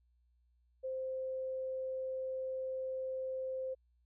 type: tone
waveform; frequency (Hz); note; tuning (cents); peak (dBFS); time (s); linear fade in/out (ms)
sine; 522; C5; -4; -36; 0.83-3.75; 20
effects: added 60 Hz sine -69 dBFS peak until 4.05 s